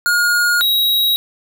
square tone pair in turn, 1431 / 3832 Hz, F6 / A#7, +42 / +47 cents, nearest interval octave + perfect fourth, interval 1705 cents, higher second, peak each -13 dBFS, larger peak neither, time 0.06-0.61 / 0.61-1.16 s, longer neither, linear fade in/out 0 ms, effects none

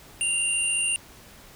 sine tone pair together, 2782 / 9028 Hz, F7 / C#9, -7 / +31 cents, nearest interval octave + minor sixth, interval 2038 cents, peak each -25 dBFS, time 0.21-0.96 s, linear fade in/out 0 ms, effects pink hiss -49 dBFS RMS until 1.55 s

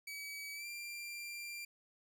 sawtooth tone with pitch glide, 2281 to 2374 Hz, C#7 to D7, +49 to +18 cents, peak -40 dBFS, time 0.07-1.65 s, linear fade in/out 5 ms, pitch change +69 cents, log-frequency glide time 0.54-0.67 s, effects none

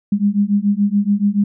sine beating tone pair, 200 / 207 Hz, G3 / G#3, +35 / -5 cents, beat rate 7 Hz, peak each -16 dBFS, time 0.12-1.44 s, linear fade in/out 5 ms, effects none

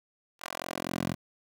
10% pulse tone with high-pass filter sweep, 44 Hz, F1, 14 cents sharp, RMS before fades -35 dBFS, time 0.39-1.16 s, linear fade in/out 50 ms, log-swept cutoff 1100 to 130 Hz, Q 1.1, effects 9-bit

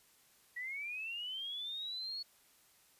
sine linear sweep, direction up, 1919 to 4400 Hz, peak -39 dBFS, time 0.56-2.23 s, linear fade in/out 10 ms, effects white hiss -67 dBFS RMS until 2.99 s + resampled to 32000 Hz

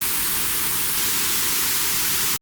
white band-stop noise, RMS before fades -21 dBFS, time 0.01-2.37 s, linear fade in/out 10 ms, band 440 to 880 Hz, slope 48 dB/octave, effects Opus 32 kbps

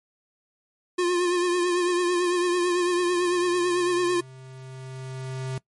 square tone with vibrato, 354.2 Hz, F4, 24 cents sharp, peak -21 dBFS, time 0.98-4.21 s, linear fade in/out 10 ms, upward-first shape triangle, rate 9 Hz, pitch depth 47 cents each way
square tone with exponential growth, 131 Hz, C3, 2 cents sharp, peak -28 dBFS, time 2.26-5.58 s, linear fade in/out 2 ms, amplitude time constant 720 ms
effects noise-tail reverb RT60 0.1 s tail -21 dB re dry + MP3 48 kbps

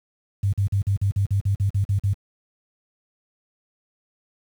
sine tone bursts, 99.2 Hz, G2, 21 cents sharp, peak -17 dBFS, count 12, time 0.43-2.133 s, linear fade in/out 5 ms, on 97 ms, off 49 ms, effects high-pass 60 Hz 12 dB/octave + 8-bit

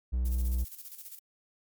triangle tone, 61.74 Hz, B1, in tune, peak -24 dBFS, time 0.12-0.65 s, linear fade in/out 20 ms
violet noise with tremolo, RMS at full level -43 dBFS, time 0.25-1.19 s, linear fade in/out 5 ms, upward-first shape square, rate 15 Hz, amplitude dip 60%
effects MP3 96 kbps

